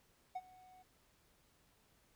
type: tone with ADSR envelope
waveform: triangle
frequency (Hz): 740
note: F#5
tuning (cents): 0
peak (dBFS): -35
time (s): 0.35-0.83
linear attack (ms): 10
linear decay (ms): 43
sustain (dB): -22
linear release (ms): 13
effects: tanh soft clip ceiling -31 dBFS + pink hiss -72 dBFS RMS until 2.15 s